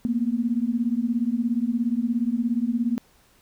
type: beating tone pair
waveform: sine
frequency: 227.6 / 244.6 Hz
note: A#3 / B3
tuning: -41 / -16 cents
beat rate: 17 Hz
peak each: -24 dBFS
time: 0.05-2.98 s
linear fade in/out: 0 ms
effects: pink hiss -59 dBFS RMS until 3.41 s